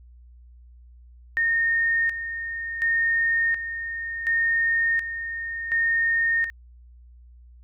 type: tone with tremolo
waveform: sine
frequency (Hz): 1837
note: A#6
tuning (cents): -26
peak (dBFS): -19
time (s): 1.37-6.5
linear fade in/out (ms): 0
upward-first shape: square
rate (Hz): 0.69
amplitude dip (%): 65
effects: added 60 Hz sine -46 dBFS peak until 7.63 s